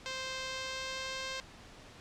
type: tone with pitch glide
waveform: 5% pulse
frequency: 523.3 to 526.9 Hz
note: C5 to C5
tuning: 0 to +12 cents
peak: -25 dBFS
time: 0.06-1.4 s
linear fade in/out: 0 ms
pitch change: +12 cents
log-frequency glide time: 0.42-1.23 s
effects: pink hiss -53 dBFS RMS until 2 s + low-pass 6000 Hz 12 dB/octave